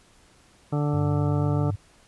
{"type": "harmonic tone", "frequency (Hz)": 146.7, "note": "D3", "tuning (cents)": -2, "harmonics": [1, 2, 3, 4, 5, 6, 8, 9], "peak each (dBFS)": [-23, -29, -33, -35, -37, -39, -41, -42], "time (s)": [0.72, 1.71], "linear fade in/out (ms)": 10}
{"type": "tone with pitch glide", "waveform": "sine", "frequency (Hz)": [97.5, 100.01], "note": ["G2", "G2"], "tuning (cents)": [-9, 35], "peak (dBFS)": -26, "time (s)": [0.93, 1.76], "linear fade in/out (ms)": 10, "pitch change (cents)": 44, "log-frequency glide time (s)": [1.27, 1.56]}
{"effects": ["pink hiss -57 dBFS RMS until 2.07 s", "resampled to 24000 Hz"]}